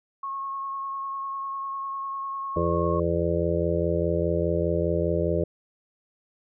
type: tone with vibrato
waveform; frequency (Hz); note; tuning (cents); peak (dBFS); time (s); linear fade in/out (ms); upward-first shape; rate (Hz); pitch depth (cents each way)
sine; 1091; C#6; -28; -29; 0.23-3; 5; triangle; 10; 17
type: harmonic tone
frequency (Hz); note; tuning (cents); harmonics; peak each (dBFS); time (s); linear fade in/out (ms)
84.9; F2; -48; 1 / 2 / 4 / 5 / 6 / 7; -29 / -29 / -29 / -29 / -29 / -29; 2.56-5.44; 5
effects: none